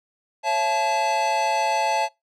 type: tone cluster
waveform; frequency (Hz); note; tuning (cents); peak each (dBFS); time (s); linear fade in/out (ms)
square; 548 / 675 / 867; C#5 / E5 / A5; -20 / +41 / -26; -30 / -27 / -22; 0.43-2.09; 50
effects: noise-tail reverb RT60 0.2 s tail -23 dB re dry + low-pass 6000 Hz 12 dB/octave